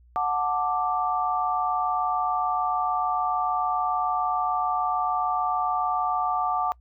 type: chord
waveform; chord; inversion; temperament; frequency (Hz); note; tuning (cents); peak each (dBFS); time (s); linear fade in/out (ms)
sine; D major; first; just; 734.2 / 881 / 1174.7; F#5 / A5 / D6; -14 / +2 / 0; -26 / -29 / -26; 0.16-6.72; 0
effects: noise-tail reverb RT60 0.1 s tail -24 dB re dry + added 60 Hz sine -52 dBFS peak until 6.8 s